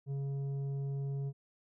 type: tone with tanh clipping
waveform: sine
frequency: 138.59 Hz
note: C#3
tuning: in tune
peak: -35 dBFS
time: 0.06-1.33 s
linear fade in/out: 50 ms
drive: 7 dB
effects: none